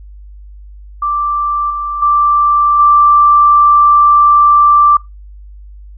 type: tone with level steps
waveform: sine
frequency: 1174.7 Hz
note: D6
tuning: in tune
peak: -12 / -16 / -7 / -4 dBFS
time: 1.02-4.97 s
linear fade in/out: 5 ms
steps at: 1.7 / 2.02 / 2.79 s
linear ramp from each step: 5 ms
effects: noise-tail reverb RT60 0.2 s tail -22 dB re dry + added 50 Hz sine -31 dBFS peak until 5.97 s